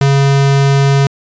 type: tone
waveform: square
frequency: 138.59 Hz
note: C#3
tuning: in tune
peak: -8 dBFS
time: 0.01-1.07 s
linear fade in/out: 2 ms
effects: resampled to 16000 Hz